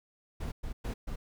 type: noise bursts at uneven times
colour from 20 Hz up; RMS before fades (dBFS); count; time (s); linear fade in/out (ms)
brown; -36; 4; 0.4-0.52 / 0.63-0.73 / 0.84-0.94 / 1.07-1.16; 10
effects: none